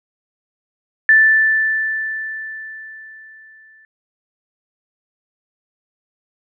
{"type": "tone with exponential decay", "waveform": "sine", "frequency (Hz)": 1761, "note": "A6", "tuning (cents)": 1, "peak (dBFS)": -6, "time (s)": [1.09, 3.85], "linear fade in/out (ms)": 1, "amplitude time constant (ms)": 600, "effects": []}